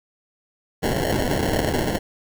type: noise with sample-and-hold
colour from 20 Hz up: blue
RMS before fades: -22 dBFS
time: 0.82-1.99 s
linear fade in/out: 20 ms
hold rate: 1225 Hz
effects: none